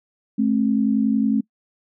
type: tone pair together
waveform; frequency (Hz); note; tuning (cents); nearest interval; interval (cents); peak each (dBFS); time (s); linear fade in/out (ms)
sine; 216.2 / 267.1; A3 / C4; -30 / +36; major third; 366; -18 / -20; 0.38-1.41; 10
effects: noise-tail reverb RT60 0.1 s tail -23 dB re dry